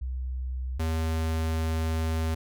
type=tone pair in turn; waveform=sine / square; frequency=63.7 / 80.46 Hz; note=C2 / E2; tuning=-46 / -41 cents; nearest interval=major third; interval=405 cents; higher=second; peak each=-29 / -26 dBFS; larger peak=second; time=0.01-0.79 / 0.79-2.35 s; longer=second; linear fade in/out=10 ms; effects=none